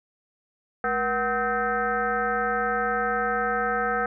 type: tone with frequency modulation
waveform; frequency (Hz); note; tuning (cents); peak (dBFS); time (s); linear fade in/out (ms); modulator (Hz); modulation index
sine; 1016; B5; +49; -22; 0.84-4.06; 2; 268; 2.5
effects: none